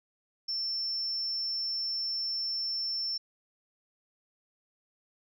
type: tone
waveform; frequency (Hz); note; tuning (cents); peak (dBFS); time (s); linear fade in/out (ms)
sine; 5380; E8; +34; -29; 0.48-3.18; 10
effects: tanh soft clip ceiling -26 dBFS